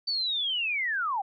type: linear sweep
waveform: sine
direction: down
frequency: 4591 to 740 Hz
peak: -26 dBFS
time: 0.07-1.22 s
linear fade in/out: 10 ms
effects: none